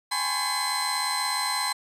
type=tone cluster; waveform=30% pulse; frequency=803 / 849 / 1016 / 1093 / 4092 Hz; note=G5 / G#5 / B5 / C#6 / C8; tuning=+41 / +38 / +49 / -25 / -39 cents; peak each=-32 / -31 / -27 / -33 / -26 dBFS; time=0.11-1.73 s; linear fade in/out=10 ms; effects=resampled to 32000 Hz